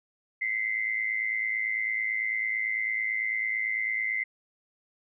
sine tone with amplitude modulation, 2068 Hz, C7, 21 cents flat, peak -23 dBFS, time 0.41-4.24 s, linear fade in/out 10 ms, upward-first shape sine, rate 109 Hz, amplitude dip 75%, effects none

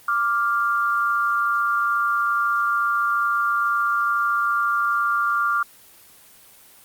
sine tone pair together, 1174.7 / 1397 Hz, D6 / F6, 0 / 0 cents, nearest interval minor third, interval 300 cents, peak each -21 dBFS, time 0.08-5.63 s, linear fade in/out 5 ms, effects white hiss -49 dBFS RMS until 6.84 s + Opus 24 kbps

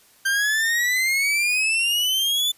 40% pulse exponential sweep, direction up, 1568 to 3520 Hz, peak -18 dBFS, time 0.25-2.52 s, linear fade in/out 10 ms, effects white hiss -55 dBFS RMS until 2.57 s + resampled to 32000 Hz

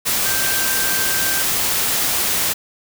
sine tone in noise, 1568 Hz, G6, in tune, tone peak -25 dBFS, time 0.25-1.43 s, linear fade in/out 20 ms, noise white, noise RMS -19 dBFS, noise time 0.05-2.54 s, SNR -9 dB, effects none

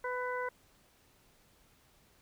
harmonic tone, 498.6 Hz, B4, 16 cents sharp, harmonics 1 / 2 / 3 / 4, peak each -37 / -38 / -40 / -44 dBFS, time 0.04-0.49 s, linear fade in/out 5 ms, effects pink hiss -66 dBFS RMS until 2.21 s

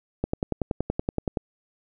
click train, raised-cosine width 2 ms, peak -11 dBFS, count 13, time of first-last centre 0.24-1.372 s, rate 10.6 Hz, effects none

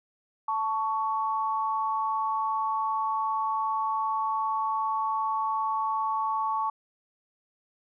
sine tone pair together, 880 / 1117.4 Hz, A5 / C#6, 0 / +13 cents, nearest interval major third, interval 413 cents, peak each -28 dBFS, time 0.48-6.7 s, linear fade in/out 5 ms, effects none

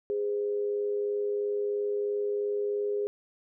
sine tone pair together, 411 / 514 Hz, G#4 / C5, -18 / -31 cents, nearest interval major third, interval 387 cents, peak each -27 / -38 dBFS, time 0.1-3.07 s, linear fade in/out 0 ms, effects none

